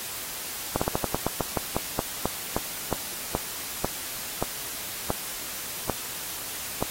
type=slowing click train; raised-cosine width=1 ms; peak=-10 dBFS; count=20; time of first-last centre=0.76-6.826 s; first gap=55 ms; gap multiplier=1.17; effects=white hiss -35 dBFS RMS until 6.9 s + AAC 48 kbps